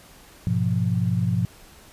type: chord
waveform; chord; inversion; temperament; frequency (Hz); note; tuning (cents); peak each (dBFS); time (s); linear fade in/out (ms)
sine; F diminished; first; equal; 103.83 / 123.47 / 174.61; Ab2 / Cb3 / F3; 0 / 0 / 0; -24; 0.47-1.45; 0
effects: pink hiss -49 dBFS RMS until 1.92 s + resampled to 32000 Hz